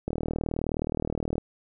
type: click train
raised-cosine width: 2 ms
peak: -15 dBFS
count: 52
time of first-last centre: 0.08-1.381 s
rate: 39.2 Hz
effects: none